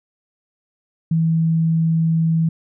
sine tone, 162.9 Hz, E3, 20 cents flat, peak -14 dBFS, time 1.11-2.49 s, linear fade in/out 5 ms, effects none

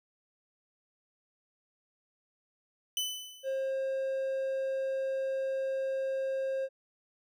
sawtooth tone with exponential decay, 3009 Hz, F#7, 28 cents sharp, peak -25 dBFS, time 2.97-3.71 s, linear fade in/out 1 ms, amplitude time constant 160 ms
triangle tone, 534 Hz, C5, 35 cents sharp, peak -28 dBFS, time 3.43-6.69 s, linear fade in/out 50 ms
effects none

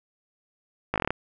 slowing click train, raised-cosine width 0.5 ms, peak -10 dBFS, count 8, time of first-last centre 0.94-1.106 s, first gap 18 ms, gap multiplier 1.09, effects none

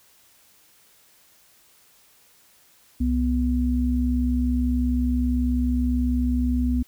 sine tone pair together, 65.42 / 247 Hz, C2 / B3, 0 / 0 cents, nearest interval octave + major seventh, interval 2300 cents, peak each -22 dBFS, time 3-6.83 s, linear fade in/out 10 ms, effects white hiss -57 dBFS RMS until 6.87 s

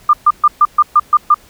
sine tone bursts, 1201 Hz, D6, 38 cents sharp, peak -4 dBFS, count 8, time 0.09-1.344 s, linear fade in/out 5 ms, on 43 ms, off 130 ms, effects pink hiss -45 dBFS RMS until 1.49 s

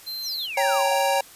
square tone, 4123 Hz, C8, 26 cents flat, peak -30 dBFS, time 0.06-0.47 s, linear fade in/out 20 ms
sine exponential sweep, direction down, 6645 to 622 Hz, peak -29 dBFS, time 0.22-0.97 s, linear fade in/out 50 ms
square chord, G diminished, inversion second, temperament equal, 554.4 / 784 / 932.3 Hz, Db5 / G5 / Bb5, 0 / 0 / 0 cents, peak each -24 / -24 / -26 dBFS, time 0.57-1.21 s, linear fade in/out 5 ms
effects white hiss -47 dBFS RMS until 1.35 s + resampled to 32000 Hz

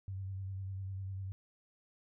sine tone with vibrato, 96 Hz, G2, 36 cents flat, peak -38 dBFS, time 0.08-1.32 s, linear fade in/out 0 ms, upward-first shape triangle, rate 10 Hz, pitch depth 38 cents each way, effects none

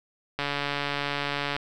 click train, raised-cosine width 0.3 ms, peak -12 dBFS, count 169, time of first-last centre 0.39-1.565 s, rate 143 Hz, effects none

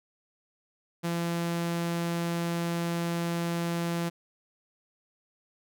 sawtooth tone, 170 Hz, F3, 46 cents flat, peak -24 dBFS, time 1.03-4.1 s, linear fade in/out 20 ms, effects none

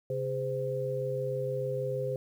sine tone cluster, 134 / 408.6 / 515 Hz, C3 / G#4 / C5, +42 / -28 / -28 cents, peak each -35 / -36 / -32 dBFS, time 0.1-2.16 s, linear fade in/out 2 ms, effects 10-bit

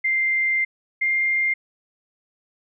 sine tone pair in turn, 2093 / 2109 Hz, C7 / C7, 0 / +13 cents, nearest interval unison, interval 13 cents, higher second, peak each -18 dBFS, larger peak neither, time 0.04-0.65 / 1.01-1.54 s, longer first, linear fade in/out 10 ms, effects none

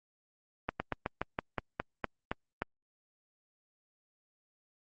slowing click train, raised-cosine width 0.5 ms, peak -16 dBFS, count 11, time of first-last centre 0.69-2.62 s, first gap 110 ms, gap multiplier 1.12, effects Opus 32 kbps

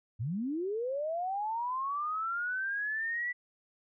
sine linear sweep, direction up, 98 to 1975.5 Hz, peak -31 dBFS, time 0.19-3.33 s, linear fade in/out 20 ms, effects none

